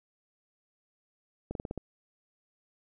slowing click train, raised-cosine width 2 ms, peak -22 dBFS, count 6, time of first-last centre 1.51-1.777 s, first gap 42 ms, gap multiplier 1.12, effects none

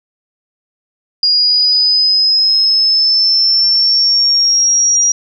sine linear sweep, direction up, 4846 to 5730 Hz, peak -8 dBFS, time 1.23-5.12 s, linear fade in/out 2 ms, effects none

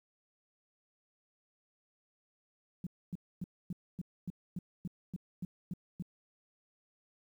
sine tone bursts, 178.1 Hz, F3, 34 cents sharp, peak -35 dBFS, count 12, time 2.84-6.024 s, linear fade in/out 2 ms, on 27 ms, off 260 ms, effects 11-bit

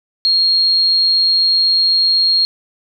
sine tone, 4258 Hz, C8, 30 cents sharp, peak -10 dBFS, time 0.25-2.45 s, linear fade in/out 0 ms, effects none

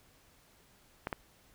clicks, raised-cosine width 0.5 ms, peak -19 dBFS, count 2, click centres 1.071 / 1.128 s, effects pink hiss -64 dBFS RMS until 1.54 s

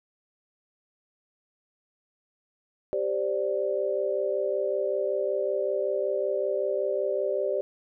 sine chord, G suspended fourth, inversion none, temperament just, 392 / 522.7 / 588 Hz, G4 / C5 / D5, 0 / -2 / +2 cents, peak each -29 / -30 / -28 dBFS, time 2.93-7.61 s, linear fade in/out 0 ms, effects none

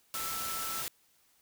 sine tone in noise, 1325 Hz, E6, 9 cents sharp, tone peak -39 dBFS, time 0.15-0.82 s, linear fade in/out 0 ms, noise white, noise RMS -37 dBFS, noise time 0.14-0.88 s, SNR -5 dB, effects white hiss -68 dBFS RMS until 1.41 s

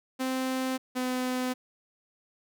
sawtooth tone pair in turn, 260 / 253.5 Hz, C4 / B3, -11 / +45 cents, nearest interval unison, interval 44 cents, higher first, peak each -24 dBFS, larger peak neither, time 0.19-0.78 / 0.95-1.54 s, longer neither, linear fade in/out 20 ms, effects none

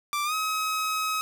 sawtooth tone with pitch glide, 1174.7 to 1273.6 Hz, D6 to D#6, 0 to +40 cents, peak -22 dBFS, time 0.13-1.21 s, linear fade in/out 0 ms, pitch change +140 cents, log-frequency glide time 0.24-0.34 s, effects none

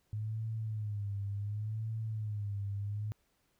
sine tone with vibrato, 105.5 Hz, G#2, 28 cents sharp, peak -34 dBFS, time 0.13-3.12 s, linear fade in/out 0 ms, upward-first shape sine, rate 0.69 Hz, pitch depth 93 cents each way, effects pink hiss -75 dBFS RMS until 3.59 s

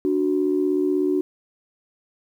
sine tone pair together, 293.7 / 370 Hz, D4 / F#4, 0 / 0 cents, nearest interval major third, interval 400 cents, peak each -21 / -20 dBFS, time 0.05-1.21 s, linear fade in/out 0 ms, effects tanh soft clip ceiling -10 dBFS + 9-bit

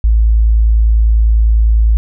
sine tone, 55 Hz, A1, in tune, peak -6 dBFS, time 0.04-1.97 s, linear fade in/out 0 ms, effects none

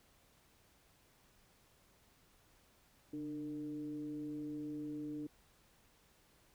sine tone with frequency modulation, 298.9 Hz, D4, 31 cents sharp, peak -40 dBFS, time 3.13-5.27 s, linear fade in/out 5 ms, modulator 158 Hz, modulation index 0.45, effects pink hiss -69 dBFS RMS until 6.54 s

